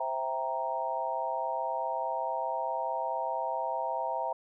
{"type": "chord", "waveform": "sine", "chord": "C dominant seventh", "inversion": "none", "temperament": "equal", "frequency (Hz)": [523.3, 659.3, 784, 932.3], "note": ["C5", "E5", "G5", "Bb5"], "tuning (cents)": [0, 0, 0, 0], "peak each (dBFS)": [-38, -35, -36, -33], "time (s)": [0, 4.33], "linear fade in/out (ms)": 5, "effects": []}